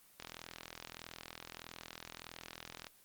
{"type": "click train", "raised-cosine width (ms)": 0.2, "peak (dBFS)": -27, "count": 112, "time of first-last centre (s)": [0.2, 2.868], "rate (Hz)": 41.6, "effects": ["white hiss -64 dBFS RMS until 3.04 s", "Opus 24 kbps"]}